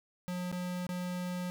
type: tone with dropouts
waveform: square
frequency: 179.6 Hz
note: F3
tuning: 49 cents sharp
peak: -35 dBFS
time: 0.28-1.5 s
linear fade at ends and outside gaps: 0 ms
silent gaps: 0.516-0.526 / 0.867-0.891 s
effects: none